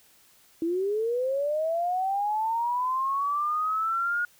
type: linear sweep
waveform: sine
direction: up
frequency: 321.7 to 1442 Hz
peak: -24 dBFS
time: 0.62-4.25 s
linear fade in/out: 2 ms
effects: white hiss -59 dBFS RMS until 4.39 s